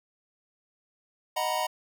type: chord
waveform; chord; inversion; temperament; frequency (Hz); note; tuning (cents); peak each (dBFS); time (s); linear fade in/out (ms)
square; B major seventh; first; equal; 622.3 / 740 / 932.3 / 987.8; D#5 / F#5 / A#5 / B5; 0 / 0 / 0 / 0; -33; 1.36-1.67; 10
effects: none